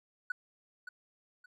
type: tone with echo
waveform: triangle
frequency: 1480 Hz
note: F#6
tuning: in tune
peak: -27 dBFS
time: 0.3-0.32 s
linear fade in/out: 5 ms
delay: 570 ms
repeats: 2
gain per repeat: -12 dB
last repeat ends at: 1.46 s
effects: tanh soft clip ceiling -29 dBFS